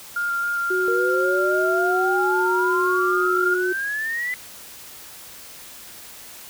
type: tone with vibrato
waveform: sine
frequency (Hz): 1400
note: F6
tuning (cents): +4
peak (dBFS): -21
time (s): 0.16-3.55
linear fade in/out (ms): 5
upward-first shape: square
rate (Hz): 3.7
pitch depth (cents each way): 11
type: tone with pitch glide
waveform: sine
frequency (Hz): 369.5 to 364.2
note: F#4 to F#4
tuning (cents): -2 to -27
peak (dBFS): -21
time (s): 0.7-3.73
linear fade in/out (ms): 10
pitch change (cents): -25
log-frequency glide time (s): 1.83-3.5
type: exponential sweep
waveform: sine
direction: up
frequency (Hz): 461.2 to 2016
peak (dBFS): -23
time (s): 0.88-4.34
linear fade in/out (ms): 0
effects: white hiss -41 dBFS RMS until 6.49 s